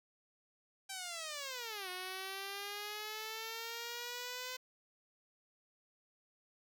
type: linear two-way sweep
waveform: 5% pulse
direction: down then up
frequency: 784 to 362.8 to 510 Hz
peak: -30 dBFS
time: 0.89-4.57 s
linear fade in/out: 10 ms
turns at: 1.89 s
effects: none